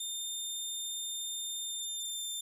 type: tone with pitch glide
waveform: 20% pulse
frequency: 3617 to 3584 Hz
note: A7 to A7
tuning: +47 to +31 cents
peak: -30 dBFS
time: 0-2.41 s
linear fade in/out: 5 ms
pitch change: -16 cents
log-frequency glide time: 1.59-2.24 s
effects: 12-bit